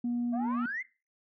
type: tone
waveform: sine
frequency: 240.4 Hz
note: B3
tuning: 46 cents flat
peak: -27 dBFS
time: 0.04-0.66 s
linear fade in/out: 5 ms
type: exponential sweep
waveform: sine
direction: up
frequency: 645 to 2160 Hz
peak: -32 dBFS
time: 0.32-0.83 s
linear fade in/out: 20 ms
effects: noise-tail reverb RT60 0.3 s tail -19 dB re dry + tanh soft clip ceiling -25 dBFS